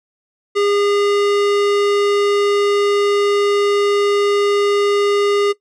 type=tone; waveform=square; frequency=406.9 Hz; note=G#4; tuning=35 cents flat; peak=-14 dBFS; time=0.55-5.53 s; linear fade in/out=20 ms; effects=noise-tail reverb RT60 0.1 s tail -17 dB re dry + low-pass 6000 Hz 12 dB/octave